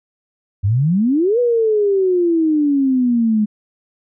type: exponential two-way sweep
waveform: sine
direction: up then down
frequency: 92.5 to 493.9 to 208.5 Hz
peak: -12 dBFS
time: 0.63-3.46 s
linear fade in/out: 20 ms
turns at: 1.39 s
effects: none

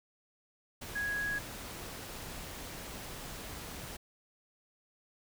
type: tone in noise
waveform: sine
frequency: 1661.2 Hz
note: G#6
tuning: in tune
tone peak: -32 dBFS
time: 0.95-1.39 s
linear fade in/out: 10 ms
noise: pink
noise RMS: -44 dBFS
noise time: 0.81-3.97 s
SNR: +9 dB
effects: none

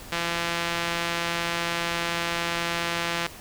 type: tone with band-pass filter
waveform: sawtooth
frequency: 170 Hz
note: F3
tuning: 46 cents flat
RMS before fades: -28 dBFS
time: 0.12-3.27 s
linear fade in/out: 5 ms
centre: 2600 Hz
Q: 0.73
effects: pink hiss -43 dBFS RMS until 3.4 s

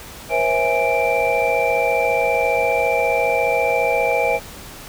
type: tone cluster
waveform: sine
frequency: 483.3 / 538 / 655 / 829 / 2349 Hz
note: B4 / C5 / E5 / G#5 / D7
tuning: -38 / +48 / -11 / -3 / 0 cents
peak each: -22 dBFS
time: 0.29-4.4 s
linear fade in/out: 50 ms
effects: pink hiss -37 dBFS RMS until 4.88 s

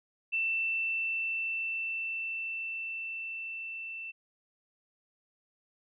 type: tone with level ramp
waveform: sine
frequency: 2673 Hz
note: E7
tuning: 23 cents sharp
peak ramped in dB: -27 to -38 dBFS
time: 0.32-4.12 s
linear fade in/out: 20 ms
effects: none

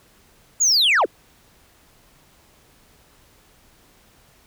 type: linear sweep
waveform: sine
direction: down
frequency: 7040 to 239.7 Hz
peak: -11 dBFS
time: 0.6-1.06 s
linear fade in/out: 20 ms
effects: tanh soft clip ceiling -13 dBFS + pink hiss -55 dBFS RMS until 4.46 s

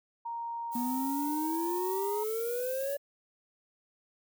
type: tone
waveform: sine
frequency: 932.3 Hz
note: A#5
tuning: in tune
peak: -34 dBFS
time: 0.25-2.24 s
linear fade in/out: 10 ms
type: noise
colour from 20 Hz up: violet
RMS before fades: -41 dBFS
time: 0.71-2.98 s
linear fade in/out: 50 ms
type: exponential sweep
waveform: triangle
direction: up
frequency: 238.7 to 572 Hz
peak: -29 dBFS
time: 0.75-2.97 s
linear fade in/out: 5 ms
effects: none

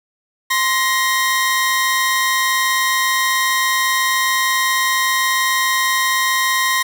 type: tone pair together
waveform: sawtooth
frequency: 1046.5 / 1887.4 Hz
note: C6 / A#6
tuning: 0 / +21 cents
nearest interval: minor seventh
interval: 1021 cents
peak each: -14 dBFS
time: 0.5-6.83 s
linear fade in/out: 10 ms
effects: 8-bit

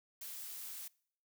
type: noise with amplitude modulation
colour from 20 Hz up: blue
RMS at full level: -45 dBFS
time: 0.21-0.88 s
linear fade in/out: 5 ms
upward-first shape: sine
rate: 297 Hz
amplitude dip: 25%
effects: noise-tail reverb RT60 0.6 s tail -24 dB re dry

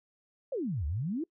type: exponential two-way sweep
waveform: sine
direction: down then up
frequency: 587.3 to 68.3 to 352.5 Hz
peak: -30 dBFS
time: 0.52-1.24 s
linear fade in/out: 5 ms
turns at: 0.86 s
effects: noise-tail reverb RT60 0.1 s tail -23 dB re dry

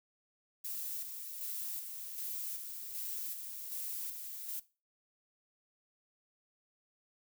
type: noise with tremolo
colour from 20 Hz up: violet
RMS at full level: -40 dBFS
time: 0.64-4.6 s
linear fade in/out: 10 ms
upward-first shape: square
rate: 1.3 Hz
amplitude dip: 40%
effects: noise-tail reverb RT60 0.3 s tail -18 dB re dry

